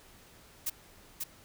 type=noise with echo; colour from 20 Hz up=blue; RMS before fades=-32 dBFS; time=0.66-0.7 s; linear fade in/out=10 ms; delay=540 ms; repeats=1; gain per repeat=-3 dB; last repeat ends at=1.24 s; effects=pink hiss -57 dBFS RMS until 1.44 s